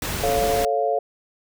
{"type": "noise", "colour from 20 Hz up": "pink", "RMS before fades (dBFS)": -27, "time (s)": [0.02, 0.65], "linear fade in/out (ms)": 2}
{"type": "chord", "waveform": "sine", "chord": "A augmented", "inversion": "none", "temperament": "equal", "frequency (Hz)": [440, 554.4, 698.5], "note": ["A4", "C#5", "E#5"], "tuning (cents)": [0, 0, 0], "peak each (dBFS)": [-24, -24, -22], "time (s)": [0.23, 0.99], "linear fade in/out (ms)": 5}
{"effects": []}